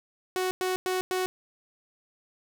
sawtooth tone bursts, 370 Hz, F#4, in tune, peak -22 dBFS, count 4, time 0.36-1.26 s, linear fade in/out 0 ms, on 150 ms, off 100 ms, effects none

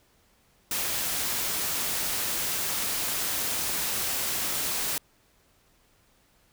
white noise, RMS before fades -29 dBFS, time 0.71-4.98 s, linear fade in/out 2 ms, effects pink hiss -64 dBFS RMS until 6.52 s

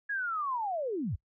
sine linear sweep, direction down, 1688 to 62.3 Hz, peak -30 dBFS, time 0.09-1.16 s, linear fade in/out 10 ms, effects noise-tail reverb RT60 0.1 s tail -20 dB re dry

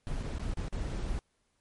brown noise with dropouts, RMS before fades -34 dBFS, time 0.07-1.19 s, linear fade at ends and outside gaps 0 ms, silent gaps 0.228-0.234 / 0.384-0.395 / 0.537-0.572 / 0.683-0.726 s, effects pink hiss -75 dBFS RMS until 1.6 s + MP3 48 kbps

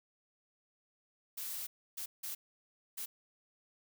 blue noise bursts at uneven times, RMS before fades -41 dBFS, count 4, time 1.37-1.67 / 1.97-2.06 / 2.23-2.35 / 2.97-3.06 s, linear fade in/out 10 ms, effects none

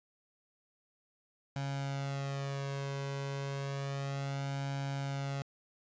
sawtooth tone with flanger, 138.59 Hz, C#3, in tune, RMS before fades -37 dBFS, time 1.56-5.42 s, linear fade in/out 0 ms, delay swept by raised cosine 1.3 to 1.97 ms, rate 0.31 Hz, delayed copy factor +0.75, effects resampled to 16000 Hz

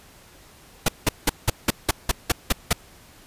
pink noise bursts, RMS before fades -18 dBFS, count 10, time 0.86-2.73 s, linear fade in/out 5 ms, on 25 ms, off 180 ms, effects pink hiss -50 dBFS RMS until 3.26 s + resampled to 32000 Hz

